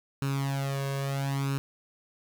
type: tone with flanger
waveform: sawtooth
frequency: 137.8 Hz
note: C#3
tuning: 10 cents flat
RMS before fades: -30 dBFS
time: 0.22-1.58 s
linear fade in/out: 0 ms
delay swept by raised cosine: 0.74 to 1.84 ms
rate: 0.74 Hz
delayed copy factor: +0.75
effects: none